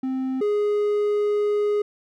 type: tone pair in turn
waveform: triangle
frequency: 261.6 / 415.3 Hz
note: C4 / G#4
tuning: 0 / 0 cents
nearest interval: minor sixth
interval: 800 cents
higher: second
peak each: -21 / -17 dBFS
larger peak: second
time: 0.03-0.41 / 0.41-1.82 s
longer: second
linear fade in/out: 5 ms
effects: none